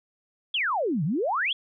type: exponential two-way sweep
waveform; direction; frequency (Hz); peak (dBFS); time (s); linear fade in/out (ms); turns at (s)
sine; down then up; 3490 to 137.6 to 3490; -23; 0.54-1.53; 5; 1.04
effects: none